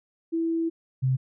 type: tone pair in turn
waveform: sine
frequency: 329.6 / 130.48 Hz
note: E4 / C3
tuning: 0 / -4 cents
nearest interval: octave + major third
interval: 1604 cents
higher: first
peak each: -23 / -20 dBFS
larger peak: second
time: 0.32-0.7 / 1.02-1.17 s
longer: first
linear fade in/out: 20 ms
effects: none